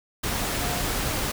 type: tone in noise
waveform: sine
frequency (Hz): 711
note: F5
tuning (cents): +31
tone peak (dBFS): -34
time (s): 0.6-0.82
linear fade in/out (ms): 10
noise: pink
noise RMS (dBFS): -27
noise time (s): 0.23-1.32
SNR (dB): -10
effects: none